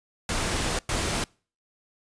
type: noise bursts at uneven times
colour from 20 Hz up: pink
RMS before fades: -27 dBFS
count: 2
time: 0.29-0.79 / 0.89-1.24 s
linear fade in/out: 2 ms
effects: noise-tail reverb RT60 0.4 s tail -26 dB re dry + resampled to 22050 Hz